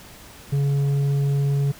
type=tone with tanh clipping; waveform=triangle; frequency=140.5 Hz; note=C#3; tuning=24 cents sharp; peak=-19 dBFS; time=0.52-1.72 s; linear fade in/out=10 ms; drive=10 dB; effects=pink hiss -44 dBFS RMS until 1.79 s